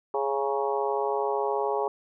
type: harmonic tone with a mistuned harmonic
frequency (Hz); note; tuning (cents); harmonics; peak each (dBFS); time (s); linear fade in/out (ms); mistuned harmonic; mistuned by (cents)
138.59; C#3; 0; 3 / 4 / 5 / 6 / 7 / 8; -28 / -32 / -34 / -31 / -33 / -36; 0.14-1.88; 2; 7; -46
effects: none